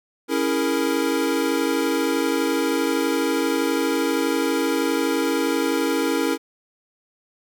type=chord; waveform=square; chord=A# half-diminished seventh; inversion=first; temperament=equal; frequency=277.2 / 329.6 / 415.3 / 466.2 Hz; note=C#4 / E4 / G#4 / A#4; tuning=0 / 0 / 0 / 0 cents; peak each=-25 / -25 / -29 / -26 dBFS; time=0.28-6.38 s; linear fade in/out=50 ms; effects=none